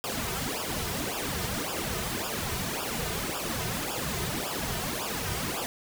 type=noise with flanger; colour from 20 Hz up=pink; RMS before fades=-32 dBFS; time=0.04-5.66 s; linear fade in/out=0 ms; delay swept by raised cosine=0.48 to 3.68 ms; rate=1.8 Hz; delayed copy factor=-0.9; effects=none